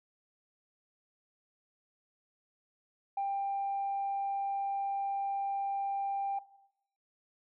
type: tone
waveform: sine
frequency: 792 Hz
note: G5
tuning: 18 cents sharp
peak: -29 dBFS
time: 3.17-6.39 s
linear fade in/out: 5 ms
effects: noise-tail reverb RT60 0.8 s tail -18 dB re dry + tanh soft clip ceiling -27 dBFS